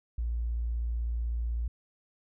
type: tone with tanh clipping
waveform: triangle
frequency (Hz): 58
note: A#1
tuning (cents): -8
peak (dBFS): -28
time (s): 0.18-1.68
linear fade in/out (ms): 5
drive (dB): 3
effects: none